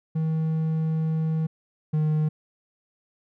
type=tone pair in turn; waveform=triangle; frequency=159.2 / 154.04 Hz; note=D#3 / D#3; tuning=+40 / -17 cents; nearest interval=minor second; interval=57 cents; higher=first; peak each=-20 / -18 dBFS; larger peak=second; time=0.15-1.47 / 1.93-2.29 s; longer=first; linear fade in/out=10 ms; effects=none